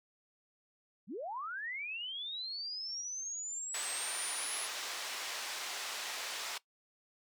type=linear sweep; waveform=sine; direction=up; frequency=151.6 to 10540 Hz; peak=-38 dBFS; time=1.07-4.69 s; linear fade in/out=50 ms
type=band-pass noise; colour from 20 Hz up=white; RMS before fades=-41 dBFS; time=3.74-6.58 s; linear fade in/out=5 ms; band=590 to 5400 Hz; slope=12 dB/octave
effects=noise-tail reverb RT60 0.1 s tail -19 dB re dry